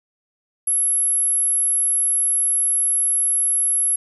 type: tone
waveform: sine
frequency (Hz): 11175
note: F9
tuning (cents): 0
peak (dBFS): -16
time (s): 0.67-3.96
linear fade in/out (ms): 5
effects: none